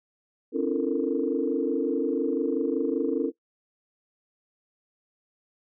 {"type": "tone cluster", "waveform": "sine", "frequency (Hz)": [265.8, 291.1, 337, 440.7, 465.6], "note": ["C4", "D4", "E4", "A4", "A#4"], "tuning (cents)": [27, -15, 38, 3, -2], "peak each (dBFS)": -29, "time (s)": [0.52, 3.32], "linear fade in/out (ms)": 50, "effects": ["noise-tail reverb RT60 0.1 s tail -19 dB re dry", "tanh soft clip ceiling -12 dBFS"]}